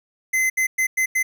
square tone bursts at uneven times, 2052 Hz, C7, 34 cents flat, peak -18 dBFS, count 5, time 0.33-0.5 / 0.57-0.67 / 0.78-0.87 / 0.97-1.06 / 1.15-1.23 s, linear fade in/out 10 ms, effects none

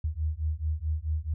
sine beating tone pair, 75.6 / 80.2 Hz, D#2 / E2, -49 / -47 cents, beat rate 4.6 Hz, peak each -30 / -30 dBFS, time 0.04-1.34 s, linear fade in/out 5 ms, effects none

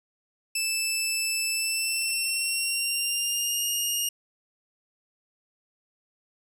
15% pulse tone with pitch glide, 2637 to 2843 Hz, E7 to F7, 0 to +30 cents, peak -18 dBFS, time 0.55-4.09 s, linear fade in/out 5 ms, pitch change +130 cents, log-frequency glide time 1.52-3.65 s, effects none

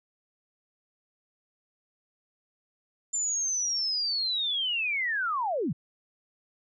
sine linear sweep, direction down, 7230 to 114.7 Hz, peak -26 dBFS, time 3.13-5.73 s, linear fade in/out 10 ms, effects none

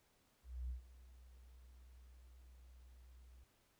sine tone with ADSR envelope, 62 Hz, B1, 7 cents sharp, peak -38 dBFS, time 0.43-3.44 s, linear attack 260 ms, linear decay 120 ms, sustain -20 dB, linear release 7 ms, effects tanh soft clip ceiling -38 dBFS + pink hiss -75 dBFS RMS until 3.79 s

